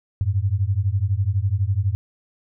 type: beating tone pair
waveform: sine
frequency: 92.5 / 104.5 Hz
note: F#2 / G#2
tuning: 0 / +11 cents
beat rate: 12 Hz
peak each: -21 dBFS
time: 0.21-1.95 s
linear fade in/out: 0 ms
effects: none